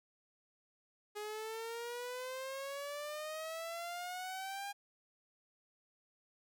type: exponential sweep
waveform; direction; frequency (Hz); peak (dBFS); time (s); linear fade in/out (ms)
sawtooth; up; 415.3 to 811; -37; 1.15-4.73; 20
effects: none